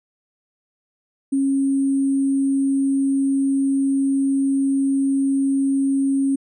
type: tone with sample-and-hold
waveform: sine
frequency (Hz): 273.1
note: C#4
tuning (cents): -26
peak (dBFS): -16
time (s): 1.32-6.36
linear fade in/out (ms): 10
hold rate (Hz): 8820
effects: resampled to 32000 Hz